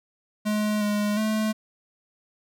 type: tone with pitch steps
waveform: square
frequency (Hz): 211.4 / 207.8 / 216.5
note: G#3 / G#3 / A3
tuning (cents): +31 / +1 / -28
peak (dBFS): -23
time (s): 0.45-1.53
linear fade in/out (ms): 20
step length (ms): 360
effects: none